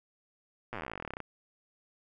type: slowing click train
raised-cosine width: 0.5 ms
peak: -23 dBFS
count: 27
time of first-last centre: 0.73-1.203 s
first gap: 8 ms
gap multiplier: 1.06
effects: none

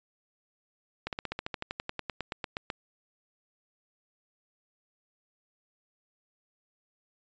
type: slowing click train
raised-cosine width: 0.3 ms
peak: -17 dBFS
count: 19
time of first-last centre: 1.07-2.702 s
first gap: 58 ms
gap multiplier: 1.05
effects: resampled to 16000 Hz

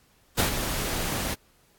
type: noise with ADSR envelope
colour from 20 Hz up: pink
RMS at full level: -21 dBFS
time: 0.37-1.35 s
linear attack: 25 ms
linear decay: 110 ms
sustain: -8 dB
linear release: 18 ms
effects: pink hiss -62 dBFS RMS until 1.78 s + AAC 64 kbps

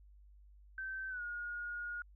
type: tone with pitch glide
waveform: sine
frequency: 1547 to 1435.1 Hz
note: G6 to F6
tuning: -23 to +47 cents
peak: -39 dBFS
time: 0.78-2.02 s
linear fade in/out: 2 ms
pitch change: -130 cents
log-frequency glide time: 1.09-1.22 s
effects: added 50 Hz sine -57 dBFS peak until 2.15 s

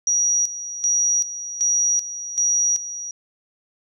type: tone with tremolo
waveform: sine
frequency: 5770 Hz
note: F#8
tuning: 44 cents flat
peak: -16 dBFS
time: 0.07-3.11 s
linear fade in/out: 2 ms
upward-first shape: square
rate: 1.3 Hz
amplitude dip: 75%
effects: none

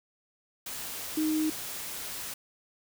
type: tone in noise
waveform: sine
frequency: 311.1 Hz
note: D#4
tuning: in tune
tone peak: -25 dBFS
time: 1.17-1.5 s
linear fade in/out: 5 ms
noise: white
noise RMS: -38 dBFS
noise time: 0.66-2.34 s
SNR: +10 dB
effects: none

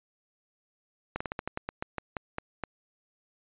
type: slowing click train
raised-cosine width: 0.5 ms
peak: -17 dBFS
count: 13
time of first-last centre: 1.16-2.637 s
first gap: 45 ms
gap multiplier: 1.17
effects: resampled to 8000 Hz

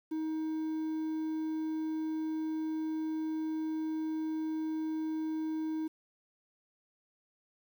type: tone with quantisation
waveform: triangle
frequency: 315 Hz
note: D#4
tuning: 21 cents sharp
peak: -30 dBFS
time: 0.11-5.88 s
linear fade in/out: 10 ms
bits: 10
effects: none

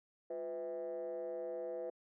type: tone with frequency modulation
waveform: sine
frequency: 502 Hz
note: B4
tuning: 28 cents sharp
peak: -37 dBFS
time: 0.3-1.9 s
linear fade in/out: 5 ms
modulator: 149 Hz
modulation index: 0.97
effects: tanh soft clip ceiling -34 dBFS + high-pass 300 Hz 12 dB/octave

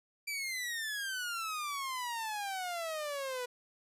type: exponential sweep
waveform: sawtooth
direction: down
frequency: 2349 to 486.8 Hz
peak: -32 dBFS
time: 0.27-3.46 s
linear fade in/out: 10 ms
effects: resampled to 32000 Hz

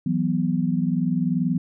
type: chord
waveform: sine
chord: E suspended second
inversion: none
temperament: just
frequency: 164.81 / 185.42 / 247.2 Hz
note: E3 / F#3 / B3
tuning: 0 / +4 / +2 cents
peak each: -24 dBFS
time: 0.06-1.58 s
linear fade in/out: 5 ms
effects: none

